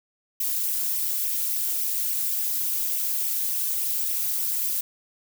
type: noise with flanger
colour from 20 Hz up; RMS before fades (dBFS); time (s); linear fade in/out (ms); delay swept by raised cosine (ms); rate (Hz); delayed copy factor
violet; -26; 0.4-4.81; 5; 0.34 to 3.74; 3.5; +0.8
effects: none